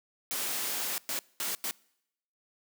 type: noise bursts at uneven times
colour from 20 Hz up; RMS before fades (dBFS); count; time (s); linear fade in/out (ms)
white; -33; 4; 0.31-0.98 / 1.09-1.19 / 1.4-1.55 / 1.64-1.71; 0
effects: noise-tail reverb RT60 0.8 s tail -25 dB re dry + high-pass 200 Hz 12 dB/octave